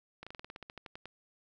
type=slowing click train; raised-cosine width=0.3 ms; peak=-29 dBFS; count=14; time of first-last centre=0.23-1.056 s; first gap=36 ms; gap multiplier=1.09; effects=none